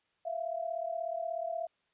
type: tone pair together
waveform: sine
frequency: 659.3 / 695.9 Hz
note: E5 / F5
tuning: 0 / -6 cents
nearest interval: minor second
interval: 94 cents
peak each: -35 / -37 dBFS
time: 0.25-1.67 s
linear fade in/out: 10 ms
effects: white hiss -75 dBFS RMS until 1.93 s + resampled to 8000 Hz